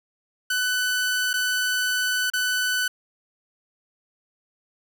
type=tone with dropouts; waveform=sawtooth; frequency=1498 Hz; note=F#6; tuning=21 cents sharp; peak=-18 dBFS; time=0.5-2.88 s; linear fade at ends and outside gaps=5 ms; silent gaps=1.332-1.338 / 2.301-2.335 s; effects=none